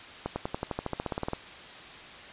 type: accelerating click train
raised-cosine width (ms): 1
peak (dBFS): -16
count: 16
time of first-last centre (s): 0.26-1.333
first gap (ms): 100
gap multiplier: 0.95
effects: white hiss -45 dBFS RMS until 2.32 s + resampled to 8000 Hz